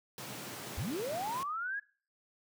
pink high-pass noise, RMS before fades -44 dBFS, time 0.18-1.43 s, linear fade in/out 0 ms, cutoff 110 Hz, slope 48 dB/octave
sine linear sweep, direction up, 51.91 to 1696 Hz, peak -34 dBFS, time 0.77-1.8 s, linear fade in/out 10 ms
effects noise-tail reverb RT60 0.4 s tail -21 dB re dry

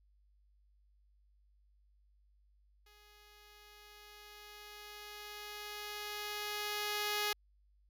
5% pulse tone with level ramp, 417.1 Hz, G#4, 7 cents sharp, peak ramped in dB -51 to -21 dBFS, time 2.86-7.33 s, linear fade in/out 5 ms, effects added 50 Hz sine -66 dBFS peak until 7.89 s

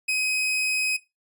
40% pulse tone, 2525 Hz, D#7, 25 cents sharp, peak -20 dBFS, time 0.08-0.97 s, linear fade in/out 10 ms, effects noise-tail reverb RT60 0.2 s tail -17 dB re dry + resampled to 32000 Hz

